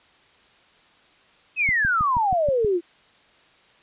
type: exponential sweep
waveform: sine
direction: down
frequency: 2628 to 329.6 Hz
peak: -18 dBFS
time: 1.56-2.81 s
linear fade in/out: 50 ms
type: click train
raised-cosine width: 5 ms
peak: -18 dBFS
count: 7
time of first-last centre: 1.69-2.647 s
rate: 6.27 Hz
effects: white hiss -56 dBFS RMS until 3.82 s + resampled to 8000 Hz